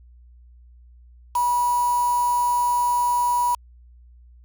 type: tone with quantisation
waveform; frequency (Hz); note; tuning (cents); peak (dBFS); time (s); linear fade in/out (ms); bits
sine; 970; B5; -31; -18; 1.35-3.55; 5; 5
effects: added 60 Hz sine -46 dBFS peak until 4.44 s